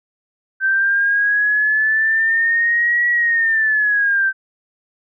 sine linear two-way sweep, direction up then down, 1549 to 1928 to 1549 Hz, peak -13 dBFS, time 0.6-4.33 s, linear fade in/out 50 ms, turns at 3.09 s, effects none

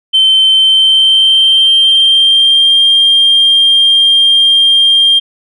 sine tone with pitch glide, 3094 to 3199 Hz, G7 to G7, -23 to +34 cents, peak -3 dBFS, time 0.13-5.2 s, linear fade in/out 20 ms, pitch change +57 cents, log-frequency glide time 0.51-2.82 s, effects tanh soft clip ceiling -1 dBFS

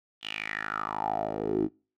10% pulse tone with band-pass filter sweep, 53 Hz, G#1, 36 cents sharp, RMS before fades -31 dBFS, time 0.21-1.69 s, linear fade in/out 50 ms, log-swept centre 3200 to 310 Hz, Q 6.5, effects noise-tail reverb RT60 0.4 s tail -26 dB re dry

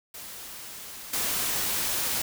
white noise with level steps, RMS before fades -41 / -28 dBFS, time 0.14-2.22 s, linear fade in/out 5 ms, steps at 1.13 s, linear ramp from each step 5 ms, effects none

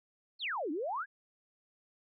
sine exponential two-way sweep, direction down then up, 4600 to 277.2 to 1727 Hz, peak -33 dBFS, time 0.39-1.06 s, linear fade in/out 50 ms, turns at 0.71 s, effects none

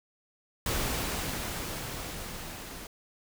pink noise with level ramp, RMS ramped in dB -30 to -43 dBFS, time 0.66-2.87 s, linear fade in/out 2 ms, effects none

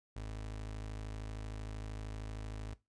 30% pulse tone, 53 Hz, G#1, 36 cents sharp, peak -38 dBFS, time 0.16-2.74 s, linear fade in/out 5 ms, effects noise-tail reverb RT60 0.2 s tail -17 dB re dry + resampled to 22050 Hz

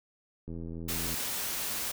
click train, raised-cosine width 3 ms, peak -28 dBFS, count 56, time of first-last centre 0.48-1.141 s, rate 83.2 Hz
white noise, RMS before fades -34 dBFS, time 0.88-1.92 s, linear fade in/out 10 ms
effects none

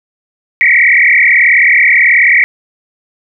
sine tone with frequency modulation, 2093 Hz, C7, in tune, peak -4 dBFS, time 0.61-2.44 s, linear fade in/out 0 ms, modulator 38.5 Hz, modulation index 5.7, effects none

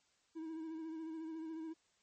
triangle tone with vibrato, 321.1 Hz, E4, 45 cents flat, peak -40 dBFS, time 0.35-1.74 s, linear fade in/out 20 ms, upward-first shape sine, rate 14 Hz, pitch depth 38 cents each way, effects white hiss -75 dBFS RMS until 2.02 s + MP3 32 kbps

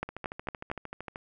two click trains, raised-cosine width 0.5 ms, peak -16 / -23 dBFS, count 4 / 15, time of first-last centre 0.03-0.715 / 0.09-1.159 s, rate 4.38 / 13.1 Hz, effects none

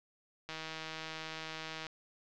click train, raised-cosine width 0.2 ms, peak -24 dBFS, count 220, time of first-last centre 0.49-1.867 s, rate 159 Hz, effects low-pass 5000 Hz 12 dB/octave + 11-bit

